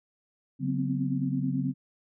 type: tone cluster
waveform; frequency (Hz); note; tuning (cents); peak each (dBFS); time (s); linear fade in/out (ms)
sine; 141 / 185.6 / 238.2 / 257 / 266.1; C#3 / F#3 / A#3 / C4 / C4; +30 / +6 / +38 / -31 / +29; -30 / -33 / -37 / -30 / -37; 0.59-1.74; 50
effects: none

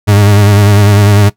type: tone with vibrato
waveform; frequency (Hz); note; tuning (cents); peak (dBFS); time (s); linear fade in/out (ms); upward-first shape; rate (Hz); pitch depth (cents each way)
40% pulse; 102.3; G#2; -26; -3; 0.07-1.3; 20; triangle; 10; 55
effects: noise-tail reverb RT60 0.1 s tail -17 dB re dry

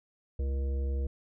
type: harmonic tone with a mistuned harmonic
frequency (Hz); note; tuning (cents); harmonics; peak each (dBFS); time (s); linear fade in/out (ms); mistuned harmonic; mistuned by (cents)
67.9; C#2; -35; 1 / 3 / 5 / 7 / 9; -28 / -47 / -47 / -44 / -55; 0.39-1.07; 5; 3; +90
effects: none

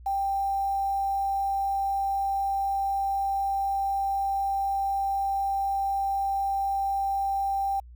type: tone with quantisation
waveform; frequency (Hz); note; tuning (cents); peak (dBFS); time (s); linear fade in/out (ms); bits
sine; 787; G5; +7; -24; 0.06-7.8; 5; 8
effects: added 60 Hz sine -44 dBFS peak until 7.95 s

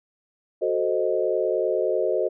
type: chord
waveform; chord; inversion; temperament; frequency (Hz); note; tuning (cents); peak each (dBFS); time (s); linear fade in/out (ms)
sine; F# diminished seventh; none; equal; 370 / 440 / 523.3 / 622.3; F#4 / A4 / C5 / Eb5; 0 / 0 / 0 / 0; -26; 0.61-2.29; 20
effects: none

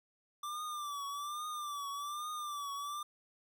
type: tone with vibrato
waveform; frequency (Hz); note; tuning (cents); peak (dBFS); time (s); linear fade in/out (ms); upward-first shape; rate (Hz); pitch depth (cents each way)
square; 1174.7; D6; 0; -39; 0.43-3.03; 5; triangle; 1.2; 88
effects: none

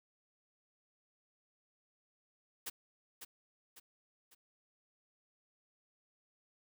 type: noise with echo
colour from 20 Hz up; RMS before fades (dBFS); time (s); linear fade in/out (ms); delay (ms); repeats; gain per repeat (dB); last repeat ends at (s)
white; -41; 2.66-2.7; 10; 550; 3; -7; 4.35
effects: none

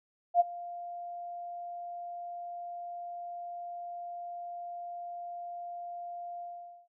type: tone with ADSR envelope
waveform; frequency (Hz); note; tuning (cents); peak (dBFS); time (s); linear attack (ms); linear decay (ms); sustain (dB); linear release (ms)
sine; 698.5; F5; 0; -17; 0.34-6.88; 61; 23; -21; 470
effects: none

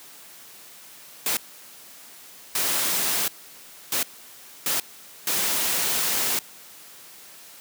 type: noise bursts at uneven times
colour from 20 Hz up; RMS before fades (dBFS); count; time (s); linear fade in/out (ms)
white; -24; 5; 1.26-1.37 / 2.55-3.28 / 3.92-4.03 / 4.66-4.8 / 5.27-6.39; 2
effects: white hiss -46 dBFS RMS until 7.6 s + high-pass 150 Hz 12 dB/octave

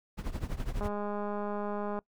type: noise with tremolo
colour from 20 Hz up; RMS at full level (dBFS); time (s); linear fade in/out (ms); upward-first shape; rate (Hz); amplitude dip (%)
brown; -31; 0.17-0.89; 20; triangle; 12; 90
type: click train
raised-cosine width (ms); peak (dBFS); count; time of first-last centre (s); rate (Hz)
1; -23; 244; 0.81-1.99; 206
effects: noise-tail reverb RT60 0.1 s tail -23 dB re dry

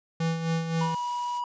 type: tone with tremolo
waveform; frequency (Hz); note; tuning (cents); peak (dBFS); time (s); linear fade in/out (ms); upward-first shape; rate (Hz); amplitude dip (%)
square; 164.2; E3; -6; -24; 0.2-0.95; 5; sine; 3.8; 55
type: noise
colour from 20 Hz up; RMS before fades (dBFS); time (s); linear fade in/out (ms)
blue; -41; 0.76-1.42; 50
type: tone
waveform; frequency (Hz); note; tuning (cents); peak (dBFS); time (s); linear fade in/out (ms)
triangle; 971; B5; -30; -26; 0.81-1.44; 2
effects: resampled to 16000 Hz

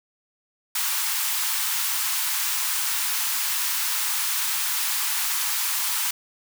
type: high-pass noise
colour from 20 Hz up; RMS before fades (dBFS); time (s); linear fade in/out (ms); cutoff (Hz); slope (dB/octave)
white; -25; 0.75-6.11; 5; 820; 96
effects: none

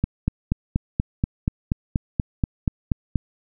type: click train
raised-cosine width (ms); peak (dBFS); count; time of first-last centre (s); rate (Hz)
5; -7; 14; 0.04-3.158; 4.17
effects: none

